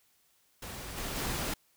pink noise with level steps, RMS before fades -42 / -37 / -34 dBFS, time 0.62-1.54 s, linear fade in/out 5 ms, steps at 0.96 / 1.15 s, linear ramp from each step 20 ms, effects white hiss -69 dBFS RMS until 1.76 s

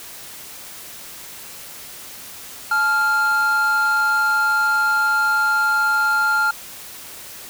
triangle tone pair together, 861.8 / 1395 Hz, A5 / F6, -36 / -2 cents, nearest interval minor sixth, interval 834 cents, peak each -22 / -14 dBFS, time 2.71-6.51 s, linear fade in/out 5 ms, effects white hiss -37 dBFS RMS until 7.49 s

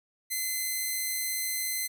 5% pulse tone, 2049 Hz, C7, 37 cents flat, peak -19 dBFS, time 0.3-1.88 s, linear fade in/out 20 ms, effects none

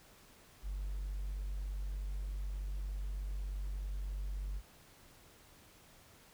triangle tone with hard clipping, 48.36 Hz, G1, 23 cents flat, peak -36 dBFS, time 0.62-4.62 s, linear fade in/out 50 ms, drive 2 dB, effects pink hiss -61 dBFS RMS until 6.33 s

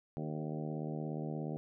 harmonic tone with a mistuned harmonic, 77 Hz, D#2, 17 cents flat, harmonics 2 / 3 / 4 / 5 / 6 / 7 / 8 / 9 / 10, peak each -39 / -43 / -45 / -47 / -49 / -50 / -51 / -52 / -53 dBFS, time 0.17-1.57 s, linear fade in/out 0 ms, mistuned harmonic 6, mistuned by -23 cents, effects none

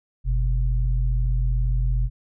sine tone pair together, 46.36 / 124 Hz, F#1 / B2, +4 / +7 cents, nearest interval octave + perfect fourth, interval 1703 cents, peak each -19 / -26 dBFS, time 0.24-2.1 s, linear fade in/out 50 ms, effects none

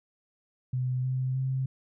sine tone with pitch steps, 127.2 / 129.5 / 131.84 Hz, C3 / C3 / C3, -48 / -17 / +14 cents, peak -26 dBFS, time 0.73-1.66 s, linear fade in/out 5 ms, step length 310 ms, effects none

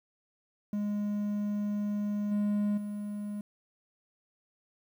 triangle tone with level steps, 206.7 Hz, G#3, 8 cents flat, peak -27 / -24 / -32 dBFS, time 0.73-3.41 s, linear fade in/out 2 ms, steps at 2.31 / 2.77 s, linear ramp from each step 10 ms, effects 10-bit

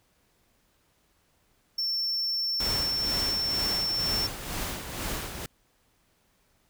triangle tone, 5410 Hz, E8, 44 cents sharp, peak -25 dBFS, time 1.78-4.27 s, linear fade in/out 5 ms
pink noise with tremolo, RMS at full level -32 dBFS, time 2.6-5.46 s, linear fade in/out 2 ms, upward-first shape sine, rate 2.1 Hz, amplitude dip 55%
effects pink hiss -68 dBFS RMS until 6.69 s

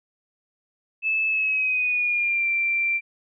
sine tone with pitch glide, 2615 to 2357 Hz, E7 to D7, -15 to +6 cents, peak -20 dBFS, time 1.02-3.01 s, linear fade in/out 50 ms, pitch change -179 cents, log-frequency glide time 1.27-2.47 s, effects none

